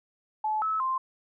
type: tone with pitch steps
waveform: sine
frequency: 861 / 1299 / 1047 Hz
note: A5 / E6 / C6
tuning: -38 / -26 / +1 cents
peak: -25 dBFS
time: 0.44-0.98 s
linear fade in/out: 5 ms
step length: 180 ms
effects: none